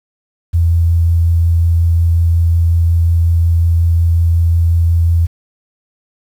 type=tone with vibrato; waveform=sine; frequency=84 Hz; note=E2; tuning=33 cents sharp; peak=-8 dBFS; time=0.53-5.27 s; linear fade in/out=20 ms; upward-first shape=triangle; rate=5.5 Hz; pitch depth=11 cents each way; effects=7-bit